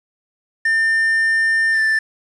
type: tone with pitch glide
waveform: triangle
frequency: 1800 to 1768.1 Hz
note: A6 to A6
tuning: +39 to +8 cents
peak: -12 dBFS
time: 0.65-1.99 s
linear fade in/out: 5 ms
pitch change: -31 cents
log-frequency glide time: 1.72-1.81 s
effects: resampled to 24000 Hz + 7-bit